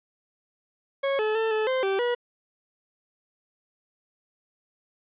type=tone with pitch steps; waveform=40% pulse; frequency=550 / 431 / 445.4 / 433.6 / 519 / 388.6 / 483.9 Hz; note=C#5 / A4 / A4 / A4 / C5 / G4 / B4; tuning=-14 / -36 / +21 / -25 / -14 / -15 / -35 cents; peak=-22 dBFS; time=1.03-2.15 s; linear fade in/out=10 ms; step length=160 ms; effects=resampled to 8000 Hz + 10-bit